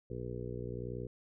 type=harmonic tone; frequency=61 Hz; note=B1; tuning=21 cents flat; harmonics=1 / 2 / 3 / 4 / 5 / 6 / 7 / 8; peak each=-47 / -42 / -48 / -49 / -53 / -46 / -45 / -47 dBFS; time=0.1-1.07 s; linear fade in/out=5 ms; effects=none